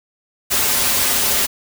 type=noise with comb filter; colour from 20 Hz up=white; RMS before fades=-17 dBFS; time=0.5-1.47 s; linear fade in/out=20 ms; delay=6.2 ms; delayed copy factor=-0.95; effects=none